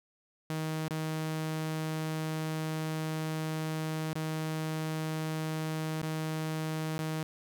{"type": "tone with dropouts", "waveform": "sawtooth", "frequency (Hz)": 157.5, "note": "D#3", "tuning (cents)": 21, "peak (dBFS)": -28, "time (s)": [0.5, 7.23], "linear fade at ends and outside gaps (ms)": 0, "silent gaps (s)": [[0.882, 0.908], [4.131, 4.155], [6.017, 6.029], [6.98, 6.991]], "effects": []}